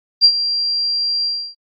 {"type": "tone with ADSR envelope", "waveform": "sine", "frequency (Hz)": 4746, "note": "D8", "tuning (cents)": 17, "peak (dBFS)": -4, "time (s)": [0.21, 1.55], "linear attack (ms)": 36, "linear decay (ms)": 67, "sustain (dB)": -12, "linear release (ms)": 300, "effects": ["AAC 32 kbps"]}